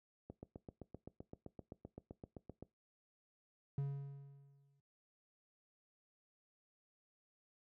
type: click train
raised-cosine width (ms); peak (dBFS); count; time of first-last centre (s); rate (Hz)
2; -35; 19; 0.3-2.626; 7.74
type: tone with exponential decay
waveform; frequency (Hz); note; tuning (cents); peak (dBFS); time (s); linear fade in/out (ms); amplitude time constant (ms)
triangle; 139.7; C#3; +14; -32; 3.78-4.8; 0; 220
effects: noise-tail reverb RT60 0.2 s tail -20 dB re dry + high-pass 60 Hz 12 dB/octave